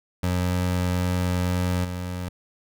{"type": "tone with level steps", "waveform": "25% pulse", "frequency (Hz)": 89.8, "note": "F2", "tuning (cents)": 49, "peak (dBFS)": [-18, -25], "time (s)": [0.23, 2.29], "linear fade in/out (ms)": 5, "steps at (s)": 1.84, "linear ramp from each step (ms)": 10, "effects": []}